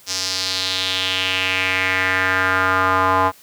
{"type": "tone with band-pass filter sweep", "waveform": "square", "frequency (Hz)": 93.7, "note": "F#2", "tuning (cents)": 22, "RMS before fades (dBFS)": -19, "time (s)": [0.06, 3.32], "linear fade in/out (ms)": 50, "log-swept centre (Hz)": [5600, 980], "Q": 3.2, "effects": ["white hiss -48 dBFS RMS until 3.42 s", "high-pass 60 Hz 12 dB/octave"]}